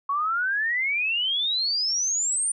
sine exponential sweep, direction up, 1099 to 9250 Hz, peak -22 dBFS, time 0.09-2.52 s, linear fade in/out 5 ms, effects none

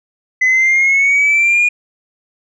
sine exponential sweep, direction up, 2013 to 2449 Hz, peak -7 dBFS, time 0.41-1.69 s, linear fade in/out 10 ms, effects tanh soft clip ceiling -7 dBFS

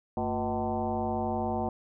sine tone with frequency modulation, 491 Hz, B4, 10 cents flat, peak -27 dBFS, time 0.17-1.69 s, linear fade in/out 2 ms, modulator 133 Hz, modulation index 3, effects none

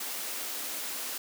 white high-pass noise, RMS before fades -36 dBFS, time 0-1.18 s, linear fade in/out 5 ms, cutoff 210 Hz, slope 48 dB/octave, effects none

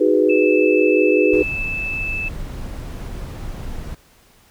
sine chord, G# minor seventh, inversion second, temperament equal with one note detuned, 311.1 / 370 / 415.3 / 495.6 Hz, D#4 / F#4 / G#4 / B4, 0 / 0 / 0 / +6 cents, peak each -18 / -18 / -17 / -18 dBFS, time 0-1.43 s, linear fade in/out 10 ms
sine tone, 2626 Hz, E7, 7 cents flat, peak -22 dBFS, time 0.29-2.29 s, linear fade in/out 10 ms
brown noise, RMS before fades -29 dBFS, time 1.33-3.95 s, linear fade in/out 5 ms
effects pink hiss -53 dBFS RMS until 4.5 s

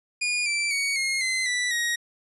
sawtooth tone with pitch steps, 2440 / 2338 / 2240 / 2146 / 2057 / 1970.5 / 1888 Hz, D#7 / D7 / C#7 / C7 / C7 / B6 / A#6, -34 / -8 / +18 / +43 / -30 / -4 / +22 cents, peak -20 dBFS, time 0.21-1.96 s, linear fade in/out 10 ms, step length 250 ms, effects resampled to 24000 Hz

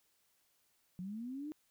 sine linear sweep, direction up, 174.61 to 311.1 Hz, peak -40 dBFS, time 0.99-1.52 s, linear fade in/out 0 ms, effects white hiss -75 dBFS RMS until 1.7 s

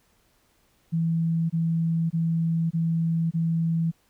sine tone bursts, 164.81 Hz, E3, in tune, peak -21 dBFS, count 5, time 0.92-3.916 s, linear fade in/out 20 ms, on 580 ms, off 24 ms, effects pink hiss -65 dBFS RMS until 4.09 s

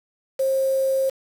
sine tone with quantisation, 534 Hz, C5, 35 cents sharp, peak -18 dBFS, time 0.39-1.1 s, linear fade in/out 10 ms, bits 6, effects none

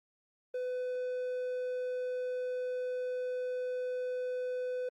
triangle tone, 502 Hz, B4, 28 cents sharp, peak -31 dBFS, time 0.54-4.89 s, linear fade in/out 5 ms, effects Opus 32 kbps

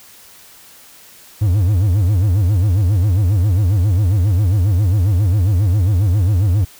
triangle tone with vibrato, 96.1 Hz, G2, 34 cents flat, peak -9 dBFS, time 1.41-6.65 s, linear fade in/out 10 ms, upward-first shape sine, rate 7.4 Hz, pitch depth 220 cents each way, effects white hiss -43 dBFS RMS until 6.79 s

